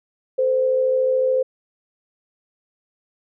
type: tone pair together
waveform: sine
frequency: 443.3 / 517 Hz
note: A4 / C5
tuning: +13 / -21 cents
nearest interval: minor third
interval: 266 cents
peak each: -26 / -16 dBFS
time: 0.38-1.43 s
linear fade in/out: 10 ms
effects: none